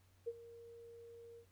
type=tone with ADSR envelope; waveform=sine; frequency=466.2 Hz; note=A#4; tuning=in tune; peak=-36 dBFS; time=0.26-1.46 s; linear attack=20 ms; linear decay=43 ms; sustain=-17 dB; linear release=85 ms; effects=added 93 Hz sine -68 dBFS peak until 1.51 s + pink hiss -74 dBFS RMS until 1.51 s